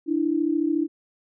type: tone pair together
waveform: sine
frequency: 296.8 / 330.7 Hz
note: D4 / E4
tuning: +18 / +6 cents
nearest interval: major second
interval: 188 cents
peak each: -23 / -23 dBFS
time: 0.06-0.88 s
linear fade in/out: 50 ms
effects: none